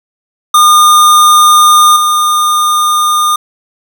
square tone with level steps, 1215 Hz, D#6, 42 cents flat, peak -3 / -8 dBFS, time 0.54-3.36 s, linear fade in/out 5 ms, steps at 1.96 s, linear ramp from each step 5 ms, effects none

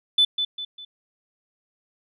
sine tone with echo, 3500 Hz, A7, 10 cents flat, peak -13 dBFS, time 0.18-0.25 s, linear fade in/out 5 ms, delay 200 ms, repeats 3, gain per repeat -8 dB, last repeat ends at 0.85 s, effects tanh soft clip ceiling -9 dBFS

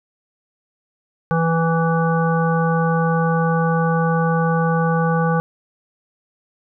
harmonic tone, 164.81 Hz, E3, in tune, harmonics 1 / 3 / 5 / 7 / 9, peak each -17 / -22 / -24 / -25 / -27 dBFS, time 1.31-5.4 s, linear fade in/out 0 ms, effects none

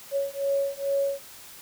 sine beating tone pair, 554.4 / 556.7 Hz, C#5 / C#5, 0 / +7 cents, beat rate 2.3 Hz, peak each -27 dBFS, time 0.11-1.22 s, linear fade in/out 50 ms, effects white hiss -46 dBFS RMS until 1.61 s

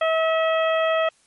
harmonic tone, 645 Hz, E5, 38 cents flat, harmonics 1 / 2 / 3 / 4 / 5, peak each -19 / -25 / -29 / -31 / -33 dBFS, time 0.01-1.09 s, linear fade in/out 5 ms, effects white hiss -60 dBFS RMS until 1.26 s + MP3 48 kbps

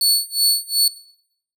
sawtooth tone with tremolo, 4435 Hz, C#8, in tune, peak -9 dBFS, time 0.01-0.88 s, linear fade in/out 2 ms, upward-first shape sine, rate 2.7 Hz, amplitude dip 95%, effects noise-tail reverb RT60 0.7 s tail -19 dB re dry

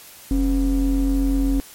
triangle ring-modulated tone, 115 Hz, A#2, 23 cents flat, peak -11 dBFS, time 0.31-1.6 s, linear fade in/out 0 ms, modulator 159 Hz, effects white hiss -43 dBFS RMS until 1.74 s + MP3 64 kbps

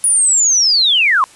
sine linear sweep, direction down, 9830 to 993 Hz, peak -9 dBFS, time 0.04-1.24 s, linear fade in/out 0 ms, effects white hiss -43 dBFS RMS until 1.35 s + resampled to 24000 Hz

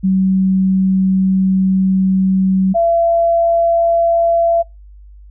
sine tone pair in turn, 189.6 / 675.7 Hz, F#3 / E5, +43 / +43 cents, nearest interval octave + minor seventh, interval 2200 cents, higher second, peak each -10 dBFS, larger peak neither, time 0.03-2.74 / 2.74-4.63 s, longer first, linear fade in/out 20 ms, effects noise-tail reverb RT60 0.2 s tail -25 dB re dry + added 50 Hz sine -36 dBFS peak until 5.3 s

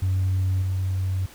sine tone with level steps, 93.9 Hz, F#2, 26 cents sharp, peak -18 / -21 dBFS, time 0.02-1.26 s, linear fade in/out 5 ms, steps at 0.62 s, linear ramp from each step 2 ms, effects tanh soft clip ceiling -17 dBFS + pink hiss -47 dBFS RMS until 1.34 s

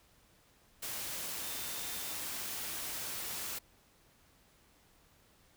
sine tone in noise, 3600 Hz, A7, 39 cents sharp, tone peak -51 dBFS, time 1.42-2.15 s, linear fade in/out 10 ms, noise white, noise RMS -40 dBFS, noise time 0.82-3.59 s, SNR -14 dB, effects pink hiss -66 dBFS RMS until 5.56 s

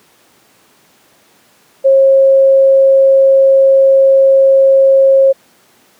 sine tone, 540 Hz, C#5, 45 cents flat, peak -4 dBFS, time 1.84-5.33 s, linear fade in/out 20 ms, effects pink hiss -49 dBFS RMS until 5.99 s + high-pass 200 Hz 12 dB/octave

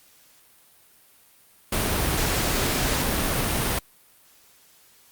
sine tone in noise, 254 Hz, B3, 49 cents sharp, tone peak -33 dBFS, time 2.55-3.12 s, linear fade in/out 5 ms, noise pink, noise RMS -24 dBFS, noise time 1.72-3.79 s, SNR -12 dB, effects white hiss -56 dBFS RMS until 5.11 s + Opus 48 kbps

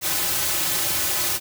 white noise with comb filter, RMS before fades -23 dBFS, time 0.01-1.4 s, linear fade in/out 50 ms, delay 4.3 ms, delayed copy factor -0.75, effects none

